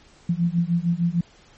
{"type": "beating tone pair", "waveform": "sine", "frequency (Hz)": [168.1, 174.7], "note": ["E3", "F3"], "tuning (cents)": [34, 1], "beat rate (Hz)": 6.6, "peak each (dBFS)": -22, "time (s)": [0.29, 1.21], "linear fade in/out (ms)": 5, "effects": ["pink hiss -53 dBFS RMS until 1.57 s", "MP3 32 kbps"]}